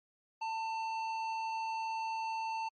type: tone with hard clipping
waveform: sine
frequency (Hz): 894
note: A5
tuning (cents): +27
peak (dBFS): -36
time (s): 0.41-2.69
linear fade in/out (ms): 10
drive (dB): 11
effects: low-pass 6000 Hz 12 dB/octave + MP3 32 kbps